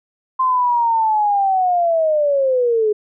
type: linear sweep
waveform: sine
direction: down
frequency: 1046 to 415.3 Hz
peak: -13 dBFS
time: 0.39-2.93 s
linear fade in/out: 10 ms
effects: none